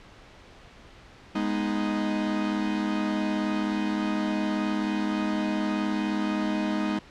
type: chord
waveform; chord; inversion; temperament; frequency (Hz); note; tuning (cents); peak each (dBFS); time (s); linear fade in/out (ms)
45% pulse; G# minor; none; equal; 207.7 / 246.9 / 311.1; G#3 / B3 / D#4; 0 / 0 / 0; -28 / -33 / -29; 1.35-6.99; 5
effects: pink hiss -50 dBFS RMS until 7.1 s + low-pass 4000 Hz 12 dB/octave